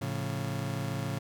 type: chord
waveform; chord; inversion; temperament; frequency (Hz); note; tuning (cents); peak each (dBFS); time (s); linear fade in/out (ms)
35% pulse; A augmented; none; just; 110 / 137.5 / 171.88; A2 / C#3 / E#3; 0 / -14 / -27; -34 / -33 / -37; 0.01-1.19; 10
effects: none